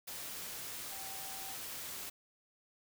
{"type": "tone in noise", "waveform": "sine", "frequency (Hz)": 775, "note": "G5", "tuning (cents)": -20, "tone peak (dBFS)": -51, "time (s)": [0.91, 1.55], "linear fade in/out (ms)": 10, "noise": "white", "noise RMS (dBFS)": -44, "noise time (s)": [0.07, 2.1], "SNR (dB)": -10, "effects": []}